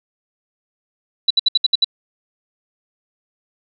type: tone bursts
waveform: sine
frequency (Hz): 3951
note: B7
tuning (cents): 0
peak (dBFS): -10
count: 7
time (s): 1.28-1.845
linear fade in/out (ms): 5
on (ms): 25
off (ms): 65
effects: none

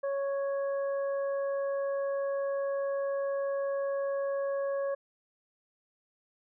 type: harmonic tone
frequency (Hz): 554.4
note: C#5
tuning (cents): 0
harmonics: 1 / 2 / 3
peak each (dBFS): -29 / -42 / -46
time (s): 0.03-4.95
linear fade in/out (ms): 10
effects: none

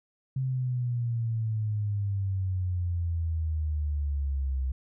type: exponential sweep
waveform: sine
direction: down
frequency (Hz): 132.9 to 64.6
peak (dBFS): -26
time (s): 0.36-4.72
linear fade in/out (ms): 5
effects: none

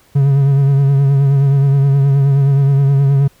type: tone with vibrato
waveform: triangle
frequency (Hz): 138.59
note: C#3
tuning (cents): 0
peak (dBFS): -6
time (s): 0.15-3.28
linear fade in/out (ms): 10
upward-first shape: triangle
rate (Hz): 9.5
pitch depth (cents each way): 46
effects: pink hiss -51 dBFS RMS until 3.4 s

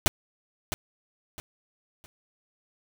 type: noise with echo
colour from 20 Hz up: pink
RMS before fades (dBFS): -20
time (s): 0.06-0.08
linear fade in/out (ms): 0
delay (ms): 660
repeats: 3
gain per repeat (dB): -10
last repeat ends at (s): 2.06
effects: none

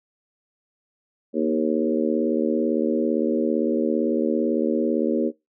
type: harmonic tone with a mistuned harmonic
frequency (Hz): 77.78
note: D#2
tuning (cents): 0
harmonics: 3 / 4 / 5 / 6 / 7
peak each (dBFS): -24 / -25 / -26 / -27 / -27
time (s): 1.33-5.32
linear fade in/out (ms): 50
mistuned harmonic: 3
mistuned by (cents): +20
effects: noise-tail reverb RT60 0.2 s tail -22 dB re dry

